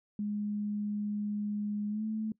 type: tone with pitch glide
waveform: sine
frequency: 207.7 to 217.8 Hz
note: G#3 to A3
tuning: 0 to -17 cents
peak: -31 dBFS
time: 0.19-2.32 s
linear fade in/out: 2 ms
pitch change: +83 cents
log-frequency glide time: 1.89-2.04 s
effects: noise-tail reverb RT60 0.1 s tail -21 dB re dry